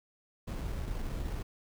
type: noise with sample-and-hold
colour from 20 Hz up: brown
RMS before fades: -36 dBFS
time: 0.47-1.43 s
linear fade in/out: 10 ms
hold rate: 3675 Hz
effects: none